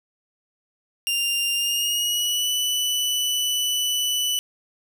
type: tone with pitch glide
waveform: sawtooth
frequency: 2794 to 2977 Hz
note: F7 to F#7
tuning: 0 to +10 cents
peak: -18 dBFS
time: 1.07-4.39 s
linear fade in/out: 0 ms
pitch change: +110 cents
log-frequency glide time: 1.55-2.5 s
effects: none